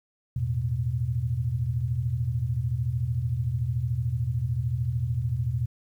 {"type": "chord", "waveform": "sine", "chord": "E suspended fourth", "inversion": "none", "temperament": "equal", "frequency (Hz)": [82.41, 110, 123.47], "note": ["E2", "A2", "B2"], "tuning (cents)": [0, 0, 0], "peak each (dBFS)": [-32, -31, -26], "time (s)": [0.36, 5.66], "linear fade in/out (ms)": 5, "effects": ["10-bit"]}